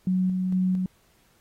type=tone with tremolo; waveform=sine; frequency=185 Hz; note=F#3; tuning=in tune; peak=-20 dBFS; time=0.07-0.86 s; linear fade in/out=2 ms; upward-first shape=square; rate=2.2 Hz; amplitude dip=30%; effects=pink hiss -63 dBFS RMS until 1.4 s + AAC 48 kbps